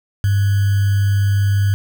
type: tone with sample-and-hold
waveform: sine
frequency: 99.6 Hz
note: G2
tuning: 28 cents sharp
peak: -12 dBFS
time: 0.24-1.74 s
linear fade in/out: 0 ms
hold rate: 1575 Hz
effects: none